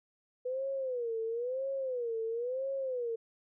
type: tone with vibrato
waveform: sine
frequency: 493.9 Hz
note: B4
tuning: in tune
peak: -32 dBFS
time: 0.45-3.16 s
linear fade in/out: 10 ms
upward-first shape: sine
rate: 0.99 Hz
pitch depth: 170 cents each way
effects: none